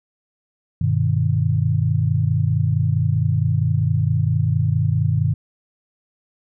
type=chord; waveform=sine; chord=G augmented; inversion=none; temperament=just; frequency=98 / 122.5 / 153.12 Hz; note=G2 / B2 / D#3; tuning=0 / -14 / -27 cents; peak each=-20 dBFS; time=0.81-5.34 s; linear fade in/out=5 ms; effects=none